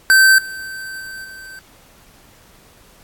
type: tone with level steps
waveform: square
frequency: 1549 Hz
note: G6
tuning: 21 cents flat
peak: -8 / -28 / -30 / -34 dBFS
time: 0.1-1.59 s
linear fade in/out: 0 ms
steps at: 0.38 / 1 / 1.24 s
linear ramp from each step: 5 ms
effects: pink hiss -49 dBFS RMS until 3.03 s + AAC 64 kbps